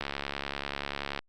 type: click train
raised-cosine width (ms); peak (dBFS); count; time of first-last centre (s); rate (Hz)
0.3; -16; 84; 0.01-1.191; 70.3
effects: Opus 48 kbps